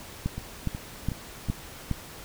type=two click trains; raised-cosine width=5 ms; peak=-14 / -21 dBFS; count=5 / 4; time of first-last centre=0.26-1.913 / 0.38-1.487 s; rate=2.42 / 2.71 Hz; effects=pink hiss -44 dBFS RMS until 2.24 s